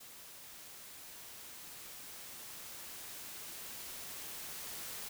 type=noise with level ramp; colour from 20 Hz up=white; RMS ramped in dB=-53 to -44 dBFS; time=0-5.09 s; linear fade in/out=10 ms; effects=none